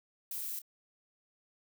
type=noise with echo; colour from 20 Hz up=violet; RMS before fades=-39 dBFS; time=0.31-0.59 s; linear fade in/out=2 ms; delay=28 ms; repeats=1; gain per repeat=-12 dB; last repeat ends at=0.618 s; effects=none